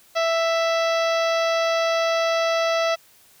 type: harmonic tone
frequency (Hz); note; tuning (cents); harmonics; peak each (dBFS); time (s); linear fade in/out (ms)
661; E5; +5; 1 / 2 / 3 / 4 / 5 / 6 / 7 / 8 / 9; -20 / -26 / -30 / -32 / -34 / -36 / -37 / -38 / -39; 0.15-2.96; 20
effects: white hiss -54 dBFS RMS until 3.4 s